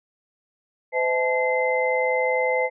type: tone cluster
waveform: sine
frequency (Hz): 510 / 641 / 864 / 2067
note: C5 / E5 / A5 / C7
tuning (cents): -44 / -49 / -32 / -22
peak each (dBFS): -22 / -29 / -27 / -25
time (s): 0.92-2.7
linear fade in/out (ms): 50
effects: none